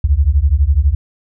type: beating tone pair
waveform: sine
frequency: 65.41 / 77.41 Hz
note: C2 / D#2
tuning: 0 / -8 cents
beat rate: 12 Hz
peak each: -12 dBFS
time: 0.04-0.95 s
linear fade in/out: 5 ms
effects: none